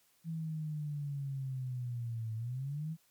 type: linear two-way sweep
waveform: sine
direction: down then up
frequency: 164.81 to 110 to 164.81 Hz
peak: -35 dBFS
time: 0.24-2.97 s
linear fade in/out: 50 ms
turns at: 2.35 s
effects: white hiss -70 dBFS RMS until 3.1 s + MP3 96 kbps